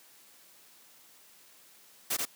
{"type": "noise with echo", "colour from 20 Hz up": "white", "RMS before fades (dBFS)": -30, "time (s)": [2.1, 2.17], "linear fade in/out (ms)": 10, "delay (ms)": 84, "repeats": 1, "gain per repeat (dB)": -2, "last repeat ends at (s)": 2.254, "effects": ["white hiss -58 dBFS RMS until 2.35 s", "high-pass 150 Hz 12 dB/octave"]}